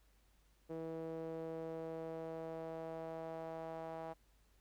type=tone with band-pass filter sweep; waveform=sawtooth; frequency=162.4 Hz; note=E3; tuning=26 cents flat; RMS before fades=-45 dBFS; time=0.69-4.14 s; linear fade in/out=20 ms; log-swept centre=440 to 730 Hz; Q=2.7; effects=added 50 Hz sine -69 dBFS peak until 4.6 s + pink hiss -75 dBFS RMS until 4.6 s